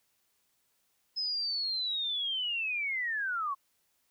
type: linear sweep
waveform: sine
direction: down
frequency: 5140 to 1070 Hz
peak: -30 dBFS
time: 1.16-3.55 s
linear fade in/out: 20 ms
effects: white hiss -74 dBFS RMS until 4.1 s